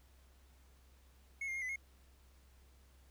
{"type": "tone with pitch steps", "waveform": "triangle", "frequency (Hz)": [2188, 2117, 2140, 2014, 2157], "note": ["C#7", "C7", "C7", "B6", "C#7"], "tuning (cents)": [-23, 20, 38, 33, -48], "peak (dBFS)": -36, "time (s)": [1.41, 1.76], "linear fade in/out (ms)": 5, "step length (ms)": 70, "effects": ["added 65 Hz sine -62 dBFS peak until 3.1 s", "pink hiss -70 dBFS RMS until 3.1 s"]}